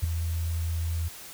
sine tone with ADSR envelope, 82.8 Hz, E2, 8 cents sharp, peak -18 dBFS, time 0.02-1.09 s, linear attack 21 ms, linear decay 4 ms, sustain -8 dB, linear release 17 ms, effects white hiss -44 dBFS RMS until 1.33 s

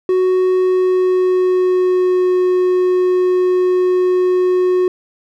triangle tone with pitch glide, 370 to 365.1 Hz, F#4 to F#4, 0 to -23 cents, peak -9 dBFS, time 0.09-4.88 s, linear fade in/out 2 ms, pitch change -23 cents, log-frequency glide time 0.54-2.33 s, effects none

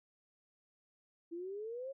sine exponential sweep, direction up, 329.6 to 554 Hz, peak -40 dBFS, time 1.31-1.93 s, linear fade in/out 20 ms, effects none

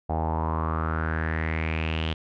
sawtooth tone with low-pass filter sweep, 79.8 Hz, D#2, 44 cents sharp, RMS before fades -27 dBFS, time 0.09-2.14 s, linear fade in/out 10 ms, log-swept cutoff 760 to 3200 Hz, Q 6, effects none

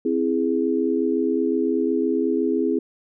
sine chord, C augmented, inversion none, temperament equal, 261.6 / 329.6 / 415.3 Hz, C4 / E4 / G#4, 0 / 0 / 0 cents, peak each -23 dBFS, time 0.05-2.79 s, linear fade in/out 5 ms, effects none

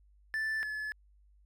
triangle tone pair in turn, 1760 / 1718.8 Hz, A6 / A6, 0 / -41 cents, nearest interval unison, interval 41 cents, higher first, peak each -29 / -33 dBFS, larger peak first, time 0.34-0.63 / 0.63-0.92 s, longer neither, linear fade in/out 0 ms, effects added 50 Hz sine -60 dBFS peak until 1.45 s

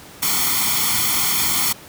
white noise with comb filter, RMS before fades -19 dBFS, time 0.22-1.73 s, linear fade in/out 10 ms, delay 0.91 ms, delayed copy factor +0.8, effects pink hiss -41 dBFS RMS until 1.88 s + high-pass 80 Hz 12 dB/octave

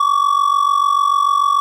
triangle ring-modulated tone, 1138 Hz, C#6, 45 cents sharp, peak -7 dBFS, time 0-1.6 s, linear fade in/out 0 ms, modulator 23.4 Hz, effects none

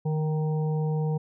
harmonic tone with a mistuned harmonic, 155.56 Hz, D#3, in tune, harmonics 1 / 3 / 5 / 6, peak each -24 / -33 / -40 / -45 dBFS, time 0.05-1.18 s, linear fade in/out 10 ms, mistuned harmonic 1, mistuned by -17 cents, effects none

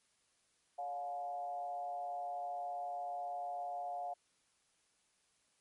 sine tone with frequency modulation, 712 Hz, F5, 33 cents sharp, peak -38 dBFS, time 0.78-4.14 s, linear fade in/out 10 ms, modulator 142 Hz, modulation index 0.6, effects white hiss -75 dBFS RMS until 5.6 s + MP3 48 kbps

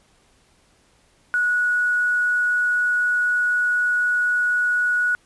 sine tone with quantisation, 1463 Hz, F#6, 20 cents flat, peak -17 dBFS, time 1.34-5.15 s, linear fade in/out 0 ms, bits 7, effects pink hiss -59 dBFS RMS until 5.25 s + resampled to 24000 Hz

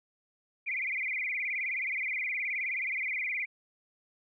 sine tone with vibrato, 2217 Hz, C#7, in tune, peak -30 dBFS, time 0.66-3.46 s, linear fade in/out 20 ms, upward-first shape sine, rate 19 Hz, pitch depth 170 cents each way, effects none

